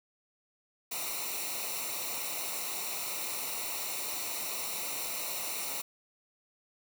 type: noise with comb filter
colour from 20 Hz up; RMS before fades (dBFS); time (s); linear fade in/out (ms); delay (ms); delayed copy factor
white; -36; 0.91-5.82; 10; 0.61; -0.75
effects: none